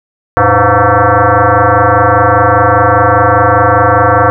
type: tone with frequency modulation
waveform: sine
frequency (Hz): 320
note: D#4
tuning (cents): +49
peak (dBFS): -4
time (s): 0.37-4.3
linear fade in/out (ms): 0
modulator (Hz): 205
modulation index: 5.9
effects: none